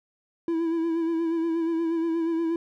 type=tone with vibrato; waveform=triangle; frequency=330.5 Hz; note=E4; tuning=5 cents sharp; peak=-21 dBFS; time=0.48-2.56 s; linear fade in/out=2 ms; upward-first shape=sine; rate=8.4 Hz; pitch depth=38 cents each way; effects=none